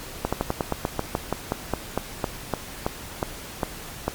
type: slowing click train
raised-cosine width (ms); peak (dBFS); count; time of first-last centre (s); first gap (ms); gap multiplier
1; -8; 19; 0.25-4.08; 76; 1.11
effects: pink hiss -38 dBFS RMS until 4.14 s + MP3 96 kbps